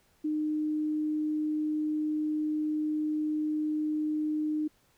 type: tone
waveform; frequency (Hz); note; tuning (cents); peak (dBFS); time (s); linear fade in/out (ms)
sine; 305.6; D#4; -31; -27; 0.24-4.68; 10
effects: pink hiss -67 dBFS RMS until 4.97 s